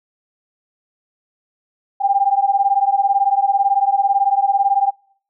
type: beating tone pair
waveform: sine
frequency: 785 / 803 Hz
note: G5 / G5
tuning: +2 / +41 cents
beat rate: 18 Hz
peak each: -16 / -16 dBFS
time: 2-4.91 s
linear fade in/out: 20 ms
effects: noise-tail reverb RT60 0.6 s tail -26 dB re dry